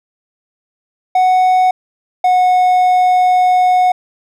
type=tone pair in turn; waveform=triangle; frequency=740 / 731.5 Hz; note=F#5 / F#5; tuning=0 / -20 cents; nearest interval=unison; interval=20 cents; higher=first; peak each=-6 dBFS; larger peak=neither; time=1.15-1.71 / 2.24-3.92 s; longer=second; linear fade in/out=5 ms; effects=none